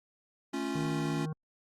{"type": "chord", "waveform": "square", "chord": "A augmented", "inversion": "none", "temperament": "equal", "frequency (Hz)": [220, 277.2, 349.2], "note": ["A3", "C#4", "E#4"], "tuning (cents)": [0, 0, 0], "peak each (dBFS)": [-40, -35, -38], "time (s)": [0.53, 1.26], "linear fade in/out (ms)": 10}
{"type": "harmonic tone", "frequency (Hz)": 155.9, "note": "D#3", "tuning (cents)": 4, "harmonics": [1, 3, 5, 7, 9, 10], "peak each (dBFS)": [-33, -46, -52, -51, -58, -63], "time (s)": [0.75, 1.33], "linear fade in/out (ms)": 5}
{"effects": ["low-pass 9000 Hz 12 dB/octave", "Opus 48 kbps"]}